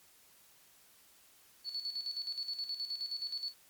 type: tone with tremolo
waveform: sine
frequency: 4435 Hz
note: C#8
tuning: in tune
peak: -34 dBFS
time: 1.64-3.54 s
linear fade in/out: 50 ms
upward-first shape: square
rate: 9.5 Hz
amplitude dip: 65%
effects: white hiss -63 dBFS RMS until 3.69 s + MP3 96 kbps